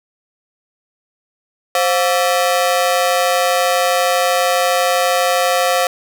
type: ring-modulated tone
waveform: sawtooth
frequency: 620 Hz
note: D#5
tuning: 6 cents flat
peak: -6 dBFS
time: 1.75-5.87 s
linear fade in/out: 2 ms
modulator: 93.8 Hz
effects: none